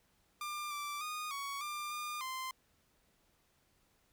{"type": "tone with pitch steps", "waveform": "sawtooth", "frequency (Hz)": [1195, 1171, 1230, 1118, 1193, 1208, 1040], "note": ["D6", "D6", "D#6", "C#6", "D6", "D6", "C6"], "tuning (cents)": [30, -5, -20, 14, 27, 48, -11], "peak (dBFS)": -35, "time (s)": [0.41, 2.51], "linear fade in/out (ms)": 2, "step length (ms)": 300, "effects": ["pink hiss -73 dBFS RMS until 4.12 s"]}